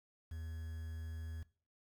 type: tone with quantisation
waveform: triangle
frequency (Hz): 80.6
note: E2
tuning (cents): -38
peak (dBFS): -40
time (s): 0.31-1.43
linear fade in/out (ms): 5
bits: 10
effects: noise-tail reverb RT60 0.4 s tail -19 dB re dry